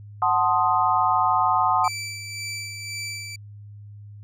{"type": "chord", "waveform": "sine", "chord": "F# diminished seventh", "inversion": "none", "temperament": "equal", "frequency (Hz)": [740, 880, 1046.5, 1244.5], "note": ["F#5", "A5", "C6", "Eb6"], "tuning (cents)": [0, 0, 0, 0], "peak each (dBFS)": -23, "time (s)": [0.22, 1.88], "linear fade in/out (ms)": 2}
{"type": "tone with tremolo", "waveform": "20% pulse", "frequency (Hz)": 2326, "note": "D7", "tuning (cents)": -17, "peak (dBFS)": -24, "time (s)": [1.84, 3.36], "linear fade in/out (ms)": 5, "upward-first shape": "sine", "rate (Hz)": 1.9, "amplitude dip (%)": 45}
{"effects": ["added 103 Hz sine -39 dBFS peak until 4.23 s", "resampled to 32000 Hz"]}